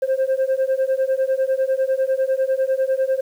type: beating tone pair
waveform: sine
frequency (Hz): 523.3 / 533.3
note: C5 / C5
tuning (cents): 0 / +33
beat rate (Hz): 10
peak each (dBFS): -18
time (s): 0.02-3.21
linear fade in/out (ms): 10
effects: tanh soft clip ceiling -14 dBFS + 8-bit